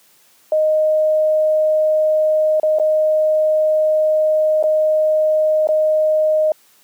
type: tone with dropouts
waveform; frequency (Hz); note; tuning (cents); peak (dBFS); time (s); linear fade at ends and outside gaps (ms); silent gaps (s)
sine; 620; D#5; -6; -12; 0.52-6.52; 2; 2.599-2.631 / 2.787-2.797 / 4.628-4.638 / 5.672-5.688
effects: white hiss -53 dBFS RMS until 6.83 s + high-pass 150 Hz 12 dB/octave